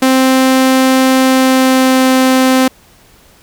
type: tone with pitch glide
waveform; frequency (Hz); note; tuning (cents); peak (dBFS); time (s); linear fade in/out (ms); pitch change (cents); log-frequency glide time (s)
sawtooth; 261.6 to 259.9; C4 to C4; 0 to -11; -3; 0.02-2.68; 5; -11; 1.19-2.07
effects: pink hiss -45 dBFS RMS until 3.42 s